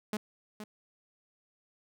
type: tone with echo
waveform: sawtooth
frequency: 212 Hz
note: G#3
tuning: 36 cents sharp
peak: -27 dBFS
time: 0.13-0.17 s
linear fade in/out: 2 ms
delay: 470 ms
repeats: 1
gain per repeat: -10 dB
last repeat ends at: 0.64 s
effects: none